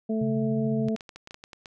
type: harmonic tone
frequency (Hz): 220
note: A3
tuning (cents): 0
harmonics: 1 / 2 / 3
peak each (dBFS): -25 / -31 / -35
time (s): 0.09-0.96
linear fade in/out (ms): 10
type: tone with tremolo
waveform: sine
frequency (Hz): 135.7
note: C#3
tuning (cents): -36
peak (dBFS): -27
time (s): 0.21-0.89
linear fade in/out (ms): 5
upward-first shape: triangle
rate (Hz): 14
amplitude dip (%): 40
type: clicks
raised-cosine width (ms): 0.2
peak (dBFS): -25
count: 11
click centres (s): 0.885 / 0.963 / 1.008 / 1.092 / 1.16 / 1.274 / 1.309 / 1.344 / 1.439 / 1.532 / 1.658
effects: none